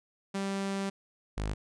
sawtooth tone pair in turn, 196 / 51.81 Hz, G3 / G#1, 0 / -3 cents, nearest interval octave + major seventh, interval 2303 cents, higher first, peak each -27 dBFS, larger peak neither, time 0.34-0.9 / 1.37-1.54 s, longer first, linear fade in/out 10 ms, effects resampled to 22050 Hz

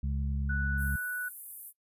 harmonic tone, 69.3 Hz, C#2, in tune, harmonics 1 / 2 / 3, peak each -30 / -36 / -40 dBFS, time 0.03-0.96 s, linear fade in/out 5 ms
sine tone, 1480 Hz, F#6, in tune, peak -32 dBFS, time 0.49-1.29 s, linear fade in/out 10 ms
white high-pass noise, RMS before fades -42 dBFS, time 0.77-1.73 s, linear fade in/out 50 ms, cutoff 9700 Hz, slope 48 dB/octave
effects noise-tail reverb RT60 0.1 s tail -21 dB re dry + resampled to 32000 Hz

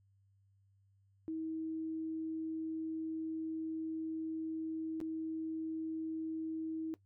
sine tone with dropouts, 320 Hz, D#4, 49 cents sharp, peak -36 dBFS, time 1.28-6.94 s, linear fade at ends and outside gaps 0 ms, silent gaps 5.003-5.013 s, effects noise-tail reverb RT60 0.1 s tail -17 dB re dry + added 98 Hz sine -67 dBFS peak until 7.05 s

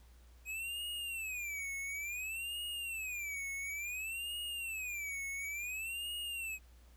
square tone with vibrato, 2510 Hz, D#7, 15 cents sharp, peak -39 dBFS, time 0.45-6.59 s, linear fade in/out 50 ms, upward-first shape sine, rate 0.57 Hz, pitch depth 230 cents each way, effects added 60 Hz sine -57 dBFS peak until 6.96 s + pink hiss -68 dBFS RMS until 6.96 s

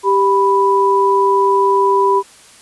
sine tone pair together, 393.1 / 987.8 Hz, G4 / B5, +5 / 0 cents, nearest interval octave + major third, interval 1595 cents, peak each -13 / -12 dBFS, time 0.03-2.23 s, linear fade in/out 50 ms, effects white hiss -43 dBFS RMS until 2.61 s + resampled to 24000 Hz

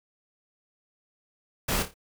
pink noise with echo, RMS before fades -27 dBFS, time 1.68-1.83 s, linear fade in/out 10 ms, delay 28 ms, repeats 4, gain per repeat -8 dB, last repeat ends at 1.942 s, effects none

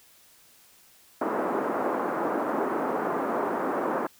pink band-pass noise, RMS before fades -28 dBFS, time 1.21-4.07 s, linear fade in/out 5 ms, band 260 to 1300 Hz, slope 24 dB/octave, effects white hiss -57 dBFS RMS until 4.19 s

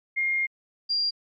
sine tone pair in turn, 2127 / 4775 Hz, C7 / D8, +28 / +28 cents, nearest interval octave + major second, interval 1400 cents, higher second, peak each -22 dBFS, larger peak neither, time 0.16-0.47 / 0.89-1.11 s, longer first, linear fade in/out 20 ms, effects MP3 48 kbps

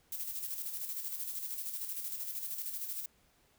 violet noise with tremolo, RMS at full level -38 dBFS, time 0.12-3.06 s, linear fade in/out 5 ms, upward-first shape square, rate 13 Hz, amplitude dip 45%, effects pink hiss -69 dBFS RMS until 3.58 s

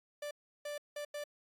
45% pulse tone bursts at uneven times, 587.3 Hz, D5, in tune, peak -39 dBFS, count 4, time 0.22-0.31 / 0.65-0.78 / 0.96-1.05 / 1.14-1.24 s, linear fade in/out 5 ms, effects AAC 48 kbps

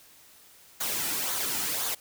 white noise with flanger, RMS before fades -30 dBFS, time 0.8-1.95 s, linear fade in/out 10 ms, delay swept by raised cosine 0.37 to 1.87 ms, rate 1.9 Hz, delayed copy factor -0.5, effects white hiss -55 dBFS RMS until 2 s

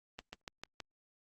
slowing click train, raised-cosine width 0.2 ms, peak -25 dBFS, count 5, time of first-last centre 0.19-0.802 s, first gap 140 ms, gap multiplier 1.06, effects Opus 32 kbps

